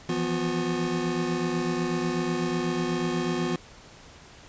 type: tone cluster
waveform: square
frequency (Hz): 165.4 / 173.5 / 248.1 / 358.4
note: E3 / F3 / B3 / F4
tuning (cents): +6 / -11 / +8 / +45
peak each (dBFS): -33 / -34 / -31 / -30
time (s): 0.09-3.56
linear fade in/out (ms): 2
effects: pink hiss -49 dBFS RMS until 4.48 s + resampled to 16000 Hz